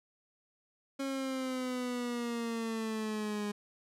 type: exponential sweep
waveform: 30% pulse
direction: down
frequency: 273.8 to 205.6 Hz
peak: -31 dBFS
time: 0.99-3.52 s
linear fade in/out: 10 ms
effects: low-pass 11000 Hz 12 dB/octave